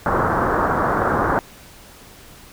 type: low-pass noise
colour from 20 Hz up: white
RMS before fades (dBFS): -19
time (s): 0.06-1.39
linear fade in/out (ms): 0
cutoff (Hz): 1500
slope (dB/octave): 48
effects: pink hiss -44 dBFS RMS until 2.52 s